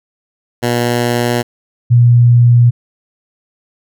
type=tone pair in turn; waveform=10% pulse / sine; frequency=120.2 / 120.2 Hz; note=B2 / B2; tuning=-46 / -46 cents; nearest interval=unison; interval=0 cents; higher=neither; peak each=-4 dBFS; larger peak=neither; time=0.62-1.43 / 1.9-2.71 s; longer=neither; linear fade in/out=20 ms; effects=none